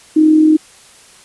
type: tone with amplitude modulation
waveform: sine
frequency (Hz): 311.1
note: D#4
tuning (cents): 0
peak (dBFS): -4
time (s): 0.16-0.57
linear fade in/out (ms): 10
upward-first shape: sine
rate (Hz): 41.2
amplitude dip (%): 40
effects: white hiss -43 dBFS RMS until 1.24 s + resampled to 24000 Hz